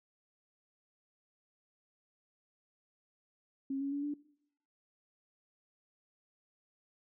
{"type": "tone with pitch steps", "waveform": "sine", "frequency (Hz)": [271.6, 278.1, 284.8, 291.6], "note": ["C#4", "C#4", "C#4", "D4"], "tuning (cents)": [-35, 6, 47, -12], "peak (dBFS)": -33, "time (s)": [3.7, 4.14], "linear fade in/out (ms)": 5, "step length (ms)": 110, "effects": ["noise-tail reverb RT60 0.7 s tail -21 dB re dry"]}